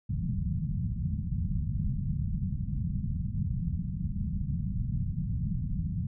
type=low-pass noise; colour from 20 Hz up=white; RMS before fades=-31 dBFS; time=0.09-6.07 s; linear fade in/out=5 ms; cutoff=190 Hz; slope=48 dB/octave; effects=none